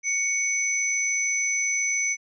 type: tone pair together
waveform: sine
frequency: 2233 / 6027 Hz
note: C#7 / F#8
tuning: +12 / +31 cents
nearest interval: octave + perfect fourth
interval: 1719 cents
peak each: -25 dBFS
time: 0.03-2.17 s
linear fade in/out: 50 ms
effects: none